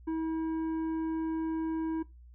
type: tone with tanh clipping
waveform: triangle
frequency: 321.7 Hz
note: E4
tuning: 42 cents flat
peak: -31 dBFS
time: 0.07-2.03 s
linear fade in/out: 10 ms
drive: 12 dB
effects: noise-tail reverb RT60 0.2 s tail -19 dB re dry + added 60 Hz sine -50 dBFS peak until 2.34 s